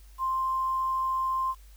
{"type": "tone with quantisation", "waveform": "sine", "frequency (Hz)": 1049, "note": "C6", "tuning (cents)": 4, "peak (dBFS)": -25, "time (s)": [0.18, 1.55], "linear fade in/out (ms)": 50, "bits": 9, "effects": ["added 50 Hz sine -48 dBFS peak until 1.76 s", "white hiss -61 dBFS RMS until 1.76 s"]}